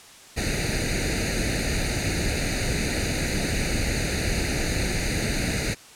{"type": "noise with comb filter", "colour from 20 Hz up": "pink", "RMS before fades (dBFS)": -25, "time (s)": [0.36, 5.75], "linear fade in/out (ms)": 20, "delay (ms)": 0.46, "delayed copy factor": 1, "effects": ["white hiss -47 dBFS RMS until 5.95 s", "low-pass 9000 Hz 12 dB/octave"]}